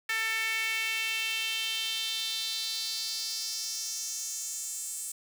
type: tone with high-pass filter sweep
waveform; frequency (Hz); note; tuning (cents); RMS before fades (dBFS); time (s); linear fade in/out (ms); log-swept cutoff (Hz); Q
sawtooth; 445.5; A4; +22; -33; 0.09-5.12; 5; 1900 to 8300; 3.7
effects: 10-bit